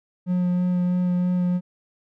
triangle tone with vibrato, 179.4 Hz, F3, 47 cents sharp, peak -17 dBFS, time 0.26-1.61 s, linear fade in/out 50 ms, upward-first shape sine, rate 3.1 Hz, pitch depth 11 cents each way, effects none

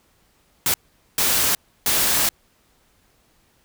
white noise bursts at uneven times, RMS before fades -19 dBFS, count 3, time 0.66-0.74 / 1.18-1.55 / 1.86-2.29 s, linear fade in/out 2 ms, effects pink hiss -61 dBFS RMS until 3.64 s

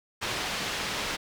white low-pass noise, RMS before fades -32 dBFS, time 0.21-1.17 s, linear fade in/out 20 ms, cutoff 3800 Hz, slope 12 dB/octave, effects none

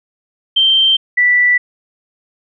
sine tone pair in turn, 3136 / 1967.6 Hz, G7 / B6, 0 / -7 cents, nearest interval minor sixth, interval 807 cents, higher first, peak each -8 dBFS, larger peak neither, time 0.56-0.97 / 1.17-1.58 s, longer neither, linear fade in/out 10 ms, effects none

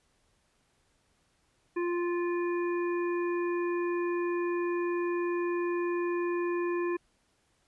harmonic tone, 348.6 Hz, F4, 3 cents flat, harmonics 1 / 3 / 5 / 7, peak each -28 / -38 / -42 / -45 dBFS, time 1.76-6.97 s, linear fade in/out 10 ms, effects pink hiss -71 dBFS RMS until 7.67 s + resampled to 24000 Hz

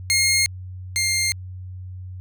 15% pulse tone pair in turn, 2140 / 2114 Hz, C7 / C7, +38 / +17 cents, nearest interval unison, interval 21 cents, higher first, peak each -10 / -13 dBFS, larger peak first, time 0.1-0.46 / 0.96-1.32 s, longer neither, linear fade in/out 0 ms, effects added 92 Hz sine -32 dBFS peak until 2.2 s

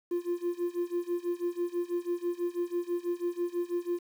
triangle tone with tremolo, 349.2 Hz, F4, in tune, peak -23 dBFS, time 0.11-3.99 s, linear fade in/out 5 ms, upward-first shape sine, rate 6.1 Hz, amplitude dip 95%, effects tanh soft clip ceiling -22 dBFS + 9-bit

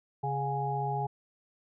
harmonic tone with a mistuned harmonic, 138.3 Hz, C#3, 4 cents flat, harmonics 1 / 3 / 5 / 6, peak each -33 / -38 / -38 / -32 dBFS, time 0.23-1.07 s, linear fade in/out 10 ms, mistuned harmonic 5, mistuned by +57 cents, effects none

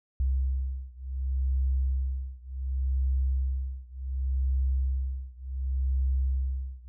sine beating tone pair, 65.41 / 66.09 Hz, C2 / C2, 0 / +18 cents, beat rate 0.68 Hz, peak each -28 / -29 dBFS, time 0.2-6.88 s, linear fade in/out 0 ms, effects none

